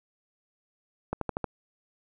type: accelerating click train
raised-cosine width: 1 ms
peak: -15 dBFS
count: 5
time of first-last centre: 1.13-1.443 s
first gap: 83 ms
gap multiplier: 0.96
effects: none